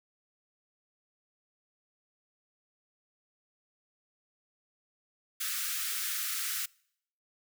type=high-pass noise; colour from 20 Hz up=white; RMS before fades=-34 dBFS; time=5.4-6.66 s; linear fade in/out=10 ms; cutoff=1200 Hz; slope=96 dB/octave; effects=noise-tail reverb RT60 0.7 s tail -26 dB re dry